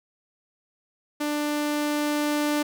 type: tone with level ramp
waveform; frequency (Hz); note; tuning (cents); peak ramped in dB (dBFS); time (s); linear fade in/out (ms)
sawtooth; 296; D4; +14; -21 to -18; 1.2-2.63; 10
effects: none